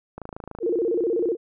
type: click train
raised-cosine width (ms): 1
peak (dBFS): -21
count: 12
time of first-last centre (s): 0.18-0.587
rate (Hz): 27
type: tone with vibrato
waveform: sine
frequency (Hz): 401.8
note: G4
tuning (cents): +43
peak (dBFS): -20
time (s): 0.6-1.37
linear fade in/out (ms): 50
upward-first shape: square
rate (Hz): 16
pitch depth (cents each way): 240
effects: none